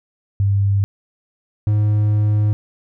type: tone pair in turn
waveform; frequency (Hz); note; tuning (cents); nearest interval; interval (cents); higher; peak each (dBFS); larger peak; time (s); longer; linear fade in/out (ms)
sine / triangle; 99.4 / 105.31; G2 / G#2; +25 / +25; minor second; 100; second; -13 / -11; second; 0.4-0.84 / 1.67-2.53; second; 0
effects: none